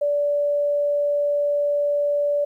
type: tone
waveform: sine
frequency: 580 Hz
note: D5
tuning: 22 cents flat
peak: -18 dBFS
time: 0.01-2.45 s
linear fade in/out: 10 ms
effects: 10-bit